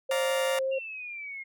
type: tone with vibrato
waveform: sine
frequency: 532 Hz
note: C5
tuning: 29 cents sharp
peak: -26 dBFS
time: 0.09-0.79 s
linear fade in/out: 10 ms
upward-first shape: sine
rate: 5.1 Hz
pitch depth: 8 cents each way
type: chord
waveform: 15% pulse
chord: Bb major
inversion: first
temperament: just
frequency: 582.7 / 699.2 / 932.3 Hz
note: D5 / F5 / Bb5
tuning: -14 / +2 / 0 cents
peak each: -28 dBFS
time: 0.11-0.59 s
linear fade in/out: 2 ms
type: exponential sweep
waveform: sine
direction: down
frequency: 2794 to 2128 Hz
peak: -36 dBFS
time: 0.71-1.44 s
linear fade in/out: 20 ms
effects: none